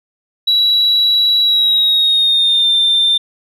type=tone with pitch glide; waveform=sine; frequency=3909 to 3585 Hz; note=B7 to A7; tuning=-19 to +32 cents; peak=-8 dBFS; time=0.47-3.18 s; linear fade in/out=10 ms; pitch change=-149 cents; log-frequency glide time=1.41-2.74 s; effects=tanh soft clip ceiling -6 dBFS